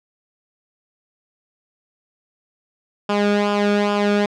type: tone with flanger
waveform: sawtooth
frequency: 205.2 Hz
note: G#3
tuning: 21 cents flat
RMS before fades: -18 dBFS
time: 3.09-4.26 s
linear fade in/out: 5 ms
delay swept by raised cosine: 0.49 to 1.04 ms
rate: 2.4 Hz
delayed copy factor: -0.7
effects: low-pass 4000 Hz 12 dB/octave